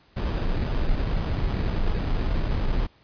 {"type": "noise with sample-and-hold", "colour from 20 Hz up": "brown", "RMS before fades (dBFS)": -24, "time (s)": [0.16, 2.87], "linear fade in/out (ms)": 10, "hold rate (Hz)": 2100, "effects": ["pink hiss -59 dBFS RMS until 3.03 s", "resampled to 11025 Hz"]}